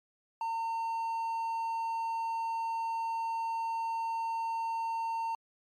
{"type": "tone", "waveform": "triangle", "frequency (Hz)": 910, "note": "A#5", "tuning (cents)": -42, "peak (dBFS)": -29, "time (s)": [0.41, 5.35], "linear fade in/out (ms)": 2, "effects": ["MP3 64 kbps"]}